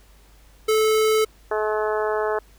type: tone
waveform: square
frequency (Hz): 435.1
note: A4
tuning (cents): -19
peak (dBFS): -17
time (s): 0.68-1.25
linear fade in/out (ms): 10
type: harmonic tone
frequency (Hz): 214.3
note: A3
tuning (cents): -45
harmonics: 2 / 3 / 4 / 5 / 6 / 7 / 8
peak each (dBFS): -23 / -27 / -29 / -31 / -33 / -34 / -35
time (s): 1.51-2.39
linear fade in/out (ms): 5
effects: added 50 Hz sine -50 dBFS peak until 2.58 s + pink hiss -56 dBFS RMS until 2.58 s